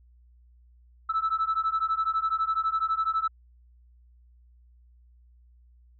sine beating tone pair, 1307 / 1319 Hz, E6 / E6, -15 / +1 cents, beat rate 12 Hz, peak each -26 dBFS, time 1.09-3.28 s, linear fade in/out 10 ms, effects tanh soft clip ceiling -19 dBFS + added 60 Hz sine -54 dBFS peak until 5.99 s

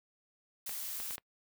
blue noise, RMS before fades -40 dBFS, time 0.66-1.16 s, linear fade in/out 5 ms
clicks, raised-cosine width 0.3 ms, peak -28 dBFS, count 4, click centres 0.694 / 1.001 / 1.108 / 1.181 s
effects noise-tail reverb RT60 0.1 s tail -25 dB re dry

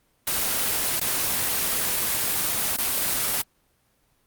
white noise with dropouts, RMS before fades -24 dBFS, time 0.27-3.42 s, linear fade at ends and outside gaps 5 ms, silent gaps 0.998-1.012 / 2.767-2.783 s, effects pink hiss -66 dBFS RMS until 4.26 s + Opus 24 kbps

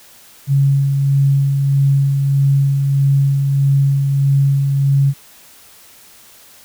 sine tone with tremolo, 138.59 Hz, C#3, in tune, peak -9 dBFS, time 0.47-5.14 s, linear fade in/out 50 ms, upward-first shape sine, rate 1.6 Hz, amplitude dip 35%, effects white hiss -44 dBFS RMS until 6.64 s

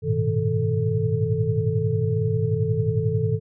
sine tone cluster, 100.6 / 111.4 / 122.9 / 157.4 / 439.9 Hz, G2 / A2 / B2 / D#3 / A4, +45 / +22 / -8 / +20 / 0 cents, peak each -26 dBFS, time 0.02-3.4 s, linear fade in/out 50 ms, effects none

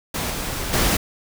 pink noise with level steps, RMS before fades -25 / -27 / -19 dBFS, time 0.14-0.97 s, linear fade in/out 5 ms, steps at 0.3 / 0.73 s, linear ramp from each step 5 ms, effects none

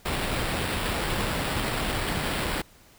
pink noise with sample-and-hold, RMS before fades -28 dBFS, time 0.05-2.62 s, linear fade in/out 10 ms, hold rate 6300 Hz, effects pink hiss -55 dBFS RMS until 2.98 s

